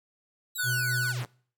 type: linear sweep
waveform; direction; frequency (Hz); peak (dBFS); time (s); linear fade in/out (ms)
5% pulse; down; 3968 to 60.5; -27; 0.55-1.26; 10
type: tone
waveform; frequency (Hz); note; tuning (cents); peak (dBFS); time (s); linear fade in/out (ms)
square; 1480; F#6; 0; -28; 0.58-1.13; 20
type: tone with tremolo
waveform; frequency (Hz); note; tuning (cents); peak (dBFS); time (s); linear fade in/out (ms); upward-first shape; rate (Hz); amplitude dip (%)
triangle; 123.9; B2; +6; -27; 0.63-1.26; 50; sine; 3.8; 30
effects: noise-tail reverb RT60 0.5 s tail -23 dB re dry